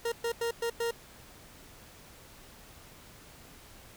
40% pulse tone bursts at uneven times, 466.2 Hz, A#4, in tune, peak -28 dBFS, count 5, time 0.05-0.12 / 0.24-0.32 / 0.41-0.51 / 0.62-0.7 / 0.8-0.91 s, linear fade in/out 5 ms, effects pink hiss -53 dBFS RMS until 3.96 s

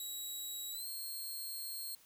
10% pulse tone with pitch glide, 3862 to 4236 Hz, B7 to C8, -39 to +21 cents, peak -34 dBFS, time 0-1.95 s, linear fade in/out 2 ms, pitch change +160 cents, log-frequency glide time 0.71-0.87 s, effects white hiss -64 dBFS RMS until 2.05 s

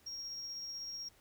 triangle tone with tremolo, 5588 Hz, F8, in tune, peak -38 dBFS, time 0.06-1.09 s, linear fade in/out 10 ms, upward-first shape sine, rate 16 Hz, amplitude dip 25%, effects tanh soft clip ceiling -35 dBFS + pink hiss -66 dBFS RMS until 1.2 s

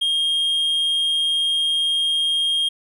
triangle tone, 3231 Hz, G#7, 48 cents flat, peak -16 dBFS, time 0.01-2.69 s, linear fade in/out 10 ms, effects none

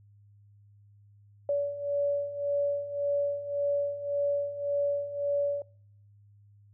sine beating tone pair, 570 / 571.8 Hz, C#5 / D5, +48 / -46 cents, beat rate 1.8 Hz, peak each -33 / -28 dBFS, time 1.49-5.62 s, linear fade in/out 2 ms, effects noise-tail reverb RT60 0.6 s tail -25 dB re dry + added 102 Hz sine -55 dBFS peak until 6.73 s

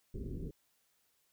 pink low-pass noise, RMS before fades -41 dBFS, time 0.14-0.51 s, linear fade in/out 5 ms, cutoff 420 Hz, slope 48 dB/octave, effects white hiss -75 dBFS RMS until 1.32 s

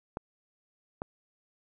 clicks, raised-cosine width 1 ms, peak -20 dBFS, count 2, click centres 0.171 / 1.019 s, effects none

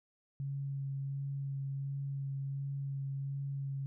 sine tone with vibrato, 138 Hz, C#3, 7 cents flat, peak -35 dBFS, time 0.4-3.86 s, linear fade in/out 0 ms, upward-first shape sine, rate 1.4 Hz, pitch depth 12 cents each way, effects none

